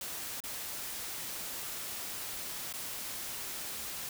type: noise with dropouts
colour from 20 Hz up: white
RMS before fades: -40 dBFS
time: 0.01-4.09 s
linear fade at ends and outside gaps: 2 ms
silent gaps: 0.404-0.438 / 2.727-2.737 s
effects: none